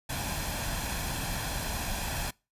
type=noise with comb filter; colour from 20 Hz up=pink; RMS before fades=-33 dBFS; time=0.09-2.31 s; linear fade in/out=10 ms; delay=1.2 ms; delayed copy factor=+0.55; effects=noise-tail reverb RT60 0.3 s tail -25 dB re dry + resampled to 32000 Hz